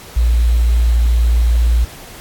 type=tone with quantisation; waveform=sine; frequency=58.27 Hz; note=A#1; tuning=in tune; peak=-9 dBFS; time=0.16-1.85 s; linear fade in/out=10 ms; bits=6; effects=pink hiss -36 dBFS RMS until 2.2 s + AAC 64 kbps